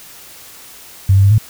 sine tone with pitch steps, 96.5 / 97.7 / 99.4 / 108.4 Hz, G2 / G2 / G2 / A2, -27 / -5 / +25 / -25 cents, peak -6 dBFS, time 1.09-1.382 s, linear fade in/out 5 ms, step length 73 ms, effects white hiss -38 dBFS RMS until 1.49 s

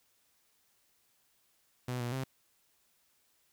sawtooth tone with pitch steps, 125 / 120.6 / 132 Hz, B2 / B2 / C3, +21 / -41 / +16 cents, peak -30 dBFS, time 1.88-2.24 s, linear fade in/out 5 ms, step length 120 ms, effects white hiss -72 dBFS RMS until 3.52 s

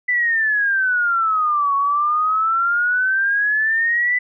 sine exponential two-way sweep, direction down then up, 2000 to 1108.7 to 2000 Hz, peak -15 dBFS, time 0.08-4.19 s, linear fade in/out 10 ms, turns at 1.75 s, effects none

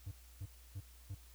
triangle tone bursts, 96.8 Hz, G2, 21 cents flat, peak -39 dBFS, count 4, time 0.06-1.15 s, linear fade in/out 10 ms, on 55 ms, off 290 ms, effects added 60 Hz sine -57 dBFS peak until 1.34 s + white hiss -64 dBFS RMS until 1.34 s

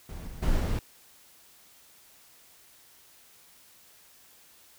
brown noise with level steps, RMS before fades -38 / -42 / -25 / -27 dBFS, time 0.09-0.79 s, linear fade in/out 2 ms, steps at 0.27 / 0.42 / 0.59 s, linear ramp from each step 10 ms, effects white hiss -57 dBFS RMS until 4.78 s

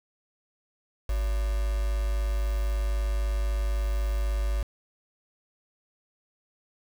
sine tone with quantisation, 51.91 Hz, G#1, in tune, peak -24 dBFS, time 1.09-4.63 s, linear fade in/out 5 ms, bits 6, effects none

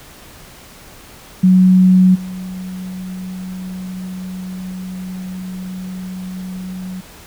sine tone with level steps, 185 Hz, F#3, in tune, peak -6 / -24 dBFS, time 1.43-7.01 s, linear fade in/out 10 ms, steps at 2.14 s, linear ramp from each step 20 ms, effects pink hiss -40 dBFS RMS until 7.26 s

